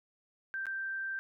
sine tone with dropouts, 1568 Hz, G6, in tune, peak -34 dBFS, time 0.54-1.19 s, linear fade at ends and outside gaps 0 ms, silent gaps 0.656-0.667 s, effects none

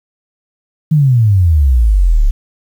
sine exponential sweep, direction down, 160.8 to 32.91 Hz, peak -6 dBFS, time 0.91-2.31 s, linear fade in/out 10 ms, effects 7-bit

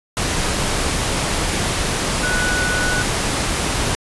sine tone in noise, 1478 Hz, F#6, 2 cents flat, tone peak -20 dBFS, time 2.23-3.02 s, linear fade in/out 0 ms, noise pink, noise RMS -20 dBFS, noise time 0.17-3.95 s, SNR -3 dB, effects resampled to 24000 Hz

